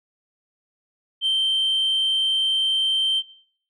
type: tone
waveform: sine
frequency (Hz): 3125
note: G7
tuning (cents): -6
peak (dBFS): -16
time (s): 1.21-3.23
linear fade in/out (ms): 50
effects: noise-tail reverb RT60 0.6 s tail -21 dB re dry + tanh soft clip ceiling -16 dBFS